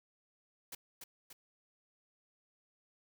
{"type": "noise with echo", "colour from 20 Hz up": "white", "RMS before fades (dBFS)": -45, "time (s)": [0.72, 0.75], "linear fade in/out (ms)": 5, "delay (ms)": 290, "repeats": 2, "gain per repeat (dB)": -4, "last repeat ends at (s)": 1.33, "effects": []}